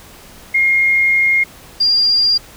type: tone pair in turn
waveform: sine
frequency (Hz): 2136 / 4795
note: C7 / D8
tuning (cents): +35 / +35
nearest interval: octave + major second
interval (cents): 1400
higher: second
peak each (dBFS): -10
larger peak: neither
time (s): 0.54-1.44 / 1.8-2.38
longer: first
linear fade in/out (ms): 10
effects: pink hiss -40 dBFS RMS until 2.56 s